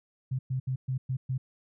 sine tone bursts at uneven times, 130.1 Hz, C3, 9 cents flat, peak -27 dBFS, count 6, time 0.31-0.39 / 0.5-0.6 / 0.67-0.76 / 0.88-0.98 / 1.09-1.17 / 1.29-1.38 s, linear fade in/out 10 ms, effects none

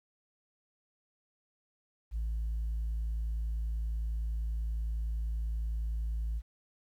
sine tone, 55.3 Hz, A1, 9 cents sharp, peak -29 dBFS, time 2.11-6.42 s, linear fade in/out 50 ms, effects tanh soft clip ceiling -29 dBFS + 11-bit

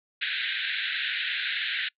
pink band-pass noise, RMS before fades -30 dBFS, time 0.21-1.89 s, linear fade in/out 10 ms, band 1500 to 4000 Hz, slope 96 dB/octave, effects noise-tail reverb RT60 0.1 s tail -25 dB re dry

